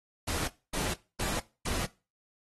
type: noise bursts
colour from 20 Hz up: pink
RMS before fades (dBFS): -33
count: 4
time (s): 0.27-1.86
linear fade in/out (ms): 10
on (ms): 210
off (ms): 250
effects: noise-tail reverb RT60 0.3 s tail -19 dB re dry + AAC 32 kbps